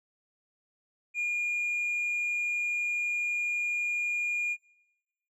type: tone with tanh clipping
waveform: triangle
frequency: 2424 Hz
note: D#7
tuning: 46 cents flat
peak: -28 dBFS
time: 1.14-4.57 s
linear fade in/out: 50 ms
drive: 6 dB
effects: noise-tail reverb RT60 1.0 s tail -23 dB re dry